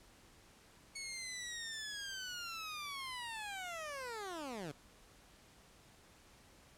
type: linear sweep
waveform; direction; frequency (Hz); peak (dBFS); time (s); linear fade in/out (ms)
15% pulse; down; 2217 to 133.8; -36; 0.95-4.72; 10
effects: pink hiss -63 dBFS RMS until 6.77 s + low-pass 11000 Hz 12 dB/octave

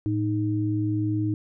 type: tone pair together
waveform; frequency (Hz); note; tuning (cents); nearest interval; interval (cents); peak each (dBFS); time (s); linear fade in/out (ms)
sine; 110 / 311.1; A2 / D#4; 0 / 0; octave + tritone; 1800; -25; 0.06-1.34; 0
effects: none

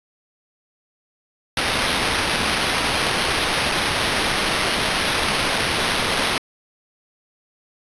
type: noise with sample-and-hold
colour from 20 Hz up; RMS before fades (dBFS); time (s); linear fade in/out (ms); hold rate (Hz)
violet; -21; 1.57-6.38; 2; 7350
effects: resampled to 24000 Hz

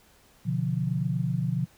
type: chord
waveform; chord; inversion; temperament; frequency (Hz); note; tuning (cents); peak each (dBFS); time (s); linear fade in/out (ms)
sine; B diminished; none; equal with one note detuned; 125.63 / 146.83 / 174.61; B2 / D3 / F3; +30 / 0 / 0; -29; 0.45-1.66; 20
effects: pink hiss -59 dBFS RMS until 1.77 s

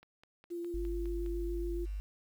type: click train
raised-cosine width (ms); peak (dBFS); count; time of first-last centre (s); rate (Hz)
0.3; -40; 7; 0.03-1.262; 4.87
type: tone with vibrato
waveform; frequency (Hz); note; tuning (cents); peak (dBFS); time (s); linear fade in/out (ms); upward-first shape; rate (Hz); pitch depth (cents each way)
sine; 344.5; F4; -24; -36; 0.5-1.86; 20; square; 7.1; 9
type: tone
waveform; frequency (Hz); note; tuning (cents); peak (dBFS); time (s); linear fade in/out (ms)
sine; 50.1; G1; +38; -35; 0.74-2; 0
effects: 10-bit

